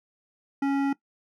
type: tone with hard clipping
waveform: sine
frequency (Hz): 277.2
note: C#4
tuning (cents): 0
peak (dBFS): -24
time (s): 0.62-0.93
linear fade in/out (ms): 5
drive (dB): 13
effects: noise-tail reverb RT60 0.1 s tail -19 dB re dry